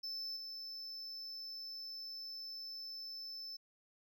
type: tone with level steps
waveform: triangle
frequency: 5274 Hz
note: E8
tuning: in tune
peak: -39 / -43 dBFS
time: 0.03-3.57 s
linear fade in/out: 10 ms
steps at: 0.36 s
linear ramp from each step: 10 ms
effects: none